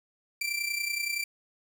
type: tone with amplitude modulation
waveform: sawtooth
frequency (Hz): 2349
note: D7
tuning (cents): 0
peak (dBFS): -23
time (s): 0.41-1.24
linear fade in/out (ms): 5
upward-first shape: sine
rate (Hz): 30.6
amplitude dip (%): 65
effects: 9-bit